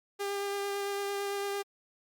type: tone with vibrato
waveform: sawtooth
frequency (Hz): 400.7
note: G4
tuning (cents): +38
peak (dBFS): -28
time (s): 0.19-1.63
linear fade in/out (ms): 20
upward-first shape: sine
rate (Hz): 8.9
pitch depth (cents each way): 11
effects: Opus 48 kbps